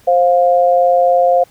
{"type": "tone pair together", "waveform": "sine", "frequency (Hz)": [527.4, 704], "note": ["C5", "F5"], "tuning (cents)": [14, 14], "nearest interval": "perfect fourth", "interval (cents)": 500, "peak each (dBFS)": -11, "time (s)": [0.07, 1.44], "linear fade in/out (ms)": 10, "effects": ["pink hiss -49 dBFS RMS until 1.5 s"]}